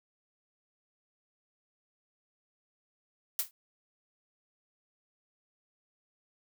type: noise with exponential decay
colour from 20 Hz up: blue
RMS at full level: -26 dBFS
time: 3.39-3.51 s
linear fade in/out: 1 ms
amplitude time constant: 25 ms
effects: none